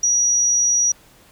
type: tone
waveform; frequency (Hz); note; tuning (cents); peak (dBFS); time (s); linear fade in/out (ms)
sine; 5790; F#8; -38; -14; 0.03-0.92; 5
effects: pink hiss -51 dBFS RMS until 1.31 s